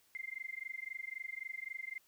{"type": "tone with amplitude modulation", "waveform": "sine", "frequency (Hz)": 2093, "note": "C7", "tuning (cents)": 0, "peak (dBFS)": -37, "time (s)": [0.15, 1.98], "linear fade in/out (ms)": 0, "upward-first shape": "sine", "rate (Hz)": 23.8, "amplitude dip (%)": 100, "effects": ["white hiss -70 dBFS RMS until 2.07 s"]}